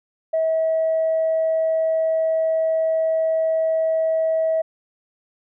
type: tone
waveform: sine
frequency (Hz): 644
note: E5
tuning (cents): -41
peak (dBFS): -16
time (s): 0.33-4.62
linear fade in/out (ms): 10
effects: tanh soft clip ceiling -13 dBFS